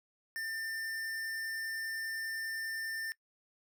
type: tone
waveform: square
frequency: 1795 Hz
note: A6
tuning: 34 cents sharp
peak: -37 dBFS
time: 0.36-3.12 s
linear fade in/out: 0 ms
effects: noise-tail reverb RT60 0.1 s tail -22 dB re dry